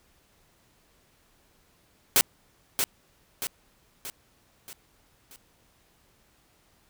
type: noise with echo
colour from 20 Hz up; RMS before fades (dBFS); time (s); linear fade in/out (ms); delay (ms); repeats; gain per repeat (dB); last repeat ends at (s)
white; -19; 2.16-2.21; 0; 630; 5; -6; 5.36
effects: pink hiss -64 dBFS RMS until 6.89 s